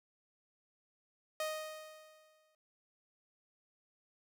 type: tone with exponential decay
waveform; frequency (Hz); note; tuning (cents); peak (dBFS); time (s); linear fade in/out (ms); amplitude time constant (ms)
sawtooth; 622.3; D#5; 0; -30; 1.4-2.55; 2; 250
effects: none